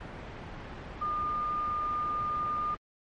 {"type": "tone in noise", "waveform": "sine", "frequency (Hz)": 1211, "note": "D#6", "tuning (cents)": -47, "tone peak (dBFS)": -28, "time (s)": [1.01, 2.75], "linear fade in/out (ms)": 10, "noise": "pink", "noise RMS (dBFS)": -41, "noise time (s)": [0, 2.77], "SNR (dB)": 10, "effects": ["low-pass 2000 Hz 12 dB/octave", "MP3 48 kbps"]}